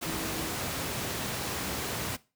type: tone in noise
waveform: sine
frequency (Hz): 321.9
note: E4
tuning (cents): -41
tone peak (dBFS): -38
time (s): 0.05-0.52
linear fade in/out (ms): 20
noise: pink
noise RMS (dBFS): -33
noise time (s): 0.01-2.17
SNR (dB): -8
effects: noise-tail reverb RT60 0.3 s tail -19 dB re dry + high-pass 80 Hz 12 dB/octave